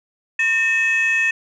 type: tone pair together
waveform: sine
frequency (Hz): 1816 / 2568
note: A#6 / E7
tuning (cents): -46 / -46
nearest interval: tritone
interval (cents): 600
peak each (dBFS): -16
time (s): 0.39-1.31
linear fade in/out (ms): 5
effects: tanh soft clip ceiling -12 dBFS